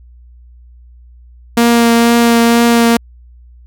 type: tone with vibrato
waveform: sawtooth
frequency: 234 Hz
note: A#3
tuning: 7 cents sharp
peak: -3 dBFS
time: 1.57-2.97 s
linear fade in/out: 5 ms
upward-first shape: triangle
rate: 2.1 Hz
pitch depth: 14 cents each way
effects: added 60 Hz sine -37 dBFS peak until 3.66 s

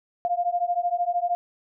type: beating tone pair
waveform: sine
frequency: 696 / 709 Hz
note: F5 / F5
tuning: -6 / +26 cents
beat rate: 13 Hz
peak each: -25 dBFS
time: 0.25-1.35 s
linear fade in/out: 0 ms
effects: none

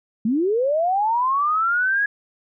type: linear sweep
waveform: sine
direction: up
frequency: 205.1 to 1681 Hz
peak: -17 dBFS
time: 0.25-2.06 s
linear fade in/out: 5 ms
effects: none

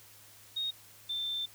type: tone pair in turn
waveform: sine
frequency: 3729 / 3562 Hz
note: A#7 / A7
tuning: 0 / +21 cents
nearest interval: minor second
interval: 79 cents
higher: first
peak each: -31 / -32 dBFS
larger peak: first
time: 0.56-0.71 / 1.09-1.46 s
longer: second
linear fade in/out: 10 ms
effects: added 104 Hz sine -65 dBFS peak until 1.54 s + white hiss -56 dBFS RMS until 1.54 s

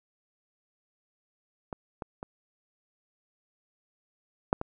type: clicks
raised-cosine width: 1 ms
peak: -21 / -21 / -23 / -8 / -18 dBFS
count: 5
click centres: 1.728 / 2.022 / 2.229 / 4.529 / 4.614 s
effects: none

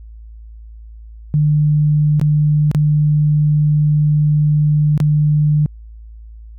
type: tone with dropouts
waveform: sine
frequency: 150 Hz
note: D3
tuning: 37 cents sharp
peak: -10 dBFS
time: 1.34-5.66 s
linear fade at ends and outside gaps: 0 ms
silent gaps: 2.197-2.214 / 2.714-2.748 / 4.977-5.002 s
effects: added 55 Hz sine -33 dBFS peak until 6.58 s

